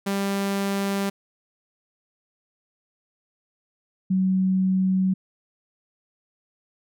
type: tone pair in turn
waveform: sawtooth / sine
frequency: 197.8 / 188 Hz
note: G3 / F#3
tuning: +16 / +28 cents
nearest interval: minor second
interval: 88 cents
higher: first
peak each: -19 / -18 dBFS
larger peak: second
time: 0.06-1.1 / 4.1-5.14 s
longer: neither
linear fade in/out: 10 ms
effects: none